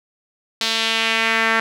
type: tone with band-pass filter sweep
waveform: sawtooth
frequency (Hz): 224.8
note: A3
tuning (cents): +37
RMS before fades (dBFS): -19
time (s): 0.61-1.6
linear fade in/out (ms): 2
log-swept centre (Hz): 4100 to 1700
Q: 2
effects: none